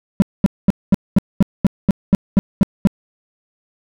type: tone bursts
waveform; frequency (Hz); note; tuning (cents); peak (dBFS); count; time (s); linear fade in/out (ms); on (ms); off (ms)
triangle; 196; G3; 0; -4; 12; 0.2-2.872; 0; 21; 220
effects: none